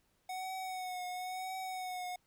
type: tone with vibrato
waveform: square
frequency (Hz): 740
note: F#5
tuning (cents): 0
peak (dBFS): -39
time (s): 0.29-2.16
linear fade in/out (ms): 5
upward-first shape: triangle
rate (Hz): 0.98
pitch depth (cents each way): 41
effects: pink hiss -75 dBFS RMS until 2.26 s